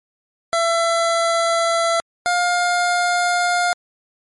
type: tone pair in turn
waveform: 25% pulse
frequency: 671 / 707.8 Hz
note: E5 / F5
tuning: +31 / +23 cents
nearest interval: minor second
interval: 92 cents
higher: second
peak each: -12 dBFS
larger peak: neither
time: 0.53-2 / 2.26-3.73 s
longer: neither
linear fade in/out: 0 ms
effects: MP3 48 kbps